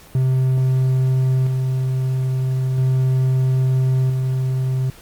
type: tone with tremolo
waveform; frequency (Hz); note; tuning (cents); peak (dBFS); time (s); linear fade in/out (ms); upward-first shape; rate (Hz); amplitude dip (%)
triangle; 130.2; C3; -8; -12; 0.15-4.9; 2; square; 0.38; 30
effects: pink hiss -45 dBFS RMS until 5.01 s + Opus 48 kbps